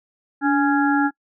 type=harmonic tone with a mistuned harmonic; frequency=277.3 Hz; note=C#4; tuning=1 cent sharp; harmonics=1 / 3 / 5 / 6; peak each=-17 / -22 / -24 / -25 dBFS; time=0.41-1.11 s; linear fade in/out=50 ms; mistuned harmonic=1; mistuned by=+62 cents; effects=noise-tail reverb RT60 0.1 s tail -24 dB re dry